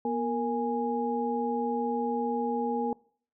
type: tone cluster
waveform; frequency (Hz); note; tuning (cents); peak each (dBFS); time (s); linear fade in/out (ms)
sine; 241.4 / 463.5 / 828; B3 / A#4 / G#5; -39 / -10 / -5; -31; 0.05-2.93; 2
effects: noise-tail reverb RT60 0.5 s tail -23 dB re dry